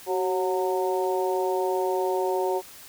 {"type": "harmonic tone with a mistuned harmonic", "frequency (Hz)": 182.8, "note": "F#3", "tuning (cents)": -21, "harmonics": [2, 3, 4, 5], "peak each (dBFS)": [-25, -30, -31, -30], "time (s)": [0.06, 2.62], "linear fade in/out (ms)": 50, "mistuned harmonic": 2, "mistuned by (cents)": 47, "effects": ["white hiss -46 dBFS RMS until 2.88 s"]}